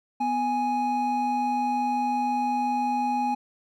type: tone pair together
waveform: triangle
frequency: 248.3 / 830.6 Hz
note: B3 / G#5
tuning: +9 / 0 cents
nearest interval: octave + major sixth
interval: 2091 cents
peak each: -27 / -22 dBFS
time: 0.2-3.35 s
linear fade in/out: 10 ms
effects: none